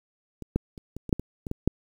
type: clicks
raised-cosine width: 3 ms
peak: -24 / -10 / -28 / -23 / -22 / -6 / -19 / -21 / -16 / -7 dBFS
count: 10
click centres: 0.423 / 0.56 / 0.778 / 0.966 / 1.093 / 1.128 / 1.196 / 1.468 / 1.514 / 1.676 s
effects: 8-bit